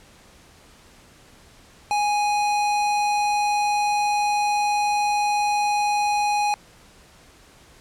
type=tone with hard clipping; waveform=sine; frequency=829 Hz; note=G#5; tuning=3 cents flat; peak=-21 dBFS; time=1.91-6.54 s; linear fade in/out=0 ms; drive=18 dB; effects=pink hiss -51 dBFS RMS until 7.8 s + low-pass 10000 Hz 12 dB/octave